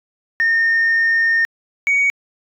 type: tone pair in turn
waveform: sine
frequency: 1827 / 2244 Hz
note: A#6 / C#7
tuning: -35 / +21 cents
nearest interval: major third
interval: 356 cents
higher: second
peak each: -11 dBFS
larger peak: neither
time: 0.4-1.45 / 1.87-2.1 s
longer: first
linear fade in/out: 0 ms
effects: tanh soft clip ceiling -10 dBFS